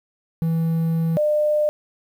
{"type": "tone pair in turn", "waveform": ["triangle", "sine"], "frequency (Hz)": [163.8, 601.2], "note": ["E3", "D5"], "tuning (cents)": [-11, 40], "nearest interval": "octave + major seventh", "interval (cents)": 2251, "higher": "second", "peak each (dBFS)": -16, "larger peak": "neither", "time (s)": [[0.42, 1.17], [1.17, 1.69]], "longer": "first", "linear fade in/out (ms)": 0, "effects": ["8-bit"]}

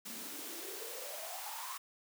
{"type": "noise with high-pass filter sweep", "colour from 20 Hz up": "white", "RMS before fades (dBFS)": -44, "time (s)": [0.05, 1.78], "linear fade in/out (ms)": 10, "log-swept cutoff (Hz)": [210, 1100], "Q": 9.2, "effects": []}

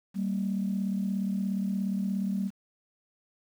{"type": "tone pair together", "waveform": "sine", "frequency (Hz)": [194.3, 231.3], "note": ["G3", "A#3"], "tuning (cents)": [-15, -13], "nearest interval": "minor third", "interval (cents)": 302, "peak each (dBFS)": [-27, -33], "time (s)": [0.14, 2.51], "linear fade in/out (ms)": 50, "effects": ["tanh soft clip ceiling -20 dBFS", "9-bit"]}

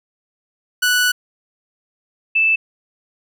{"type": "tone pair in turn", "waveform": ["sawtooth", "sine"], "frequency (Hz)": [1480, 2637], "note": ["F#6", "E7"], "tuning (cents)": [0, 0], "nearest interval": "minor seventh", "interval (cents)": 1000, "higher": "second", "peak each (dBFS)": [-10, -12], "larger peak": "first", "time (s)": [[0.82, 1.12], [2.35, 2.56]], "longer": "first", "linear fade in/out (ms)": 10, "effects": []}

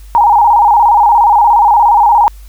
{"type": "tone with vibrato", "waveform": "sine", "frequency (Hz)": 880, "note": "A5", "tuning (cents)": 0, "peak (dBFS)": -4, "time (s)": [0.15, 2.28], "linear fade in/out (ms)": 0, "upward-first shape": "square", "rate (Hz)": 17, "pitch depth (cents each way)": 110, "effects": ["added 50 Hz sine -30 dBFS peak until 2.48 s", "white hiss -46 dBFS RMS until 2.48 s"]}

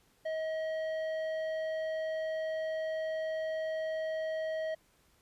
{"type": "tone with tanh clipping", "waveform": "sine", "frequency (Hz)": 635, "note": "D#5", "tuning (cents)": 35, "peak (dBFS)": -34, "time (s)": [0.25, 4.75], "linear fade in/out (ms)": 10, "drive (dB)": 10, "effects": ["pink hiss -68 dBFS RMS until 5.21 s", "resampled to 32000 Hz"]}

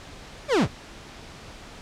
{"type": "linear sweep", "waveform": "40% pulse", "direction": "down", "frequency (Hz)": [621, 42.38], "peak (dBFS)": -17, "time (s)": [0.48, 0.68], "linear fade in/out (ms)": 50, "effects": ["pink hiss -43 dBFS RMS until 1.81 s", "low-pass 6000 Hz 12 dB/octave"]}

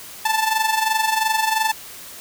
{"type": "tone with amplitude modulation", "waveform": "sawtooth", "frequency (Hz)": 880, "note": "A5", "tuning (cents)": 0, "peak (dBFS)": -11, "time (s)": [0.25, 1.72], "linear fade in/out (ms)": 5, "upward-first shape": "sine", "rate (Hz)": 22.9, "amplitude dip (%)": 65, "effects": ["white hiss -38 dBFS RMS until 2.2 s"]}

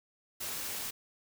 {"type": "noise", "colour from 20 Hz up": "white", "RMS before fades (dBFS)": -38, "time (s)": [0.4, 0.91], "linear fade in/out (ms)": 10, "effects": []}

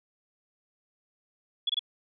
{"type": "tone bursts", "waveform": "sine", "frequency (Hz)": 3391, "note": "G#7", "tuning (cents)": 35, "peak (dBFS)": -24, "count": 3, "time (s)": [1.67, 1.793], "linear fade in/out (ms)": 5, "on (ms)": 25, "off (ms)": 24, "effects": []}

